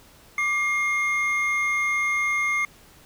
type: tone pair together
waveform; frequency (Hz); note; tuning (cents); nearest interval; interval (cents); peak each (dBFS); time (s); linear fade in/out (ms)
triangle; 1174.7 / 2132; D6 / C7; 0 / +32; minor seventh; 1032; -27 / -20; 0.38-2.65; 2
effects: pink hiss -52 dBFS RMS until 3.05 s